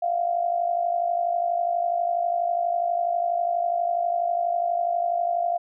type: tone with amplitude modulation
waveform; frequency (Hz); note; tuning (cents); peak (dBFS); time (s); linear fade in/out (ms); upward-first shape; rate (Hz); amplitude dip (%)
sine; 693; F5; -14; -18; 0.02-5.58; 10; sine; 52.2; 70
effects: none